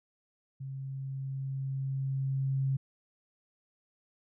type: tone with level ramp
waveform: sine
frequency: 134.9 Hz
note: C#3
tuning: 47 cents flat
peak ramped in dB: -37 to -26 dBFS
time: 0.6-2.77 s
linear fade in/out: 10 ms
effects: none